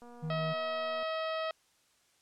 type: click train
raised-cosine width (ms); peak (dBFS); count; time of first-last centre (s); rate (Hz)
1; -40; 243; 0.02-1.028; 240
type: tone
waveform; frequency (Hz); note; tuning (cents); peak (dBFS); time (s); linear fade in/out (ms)
triangle; 158.2; D#3; +29; -32; 0.22-0.54; 20
type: harmonic tone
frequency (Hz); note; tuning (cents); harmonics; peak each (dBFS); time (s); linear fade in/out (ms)
640; D#5; +49; 1 / 2 / 3 / 4 / 5 / 6 / 7 / 8; -34 / -38 / -44 / -46 / -46 / -50 / -53 / -54; 0.3-1.51; 2
effects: white hiss -69 dBFS RMS until 2.21 s + low-pass 9000 Hz 12 dB/octave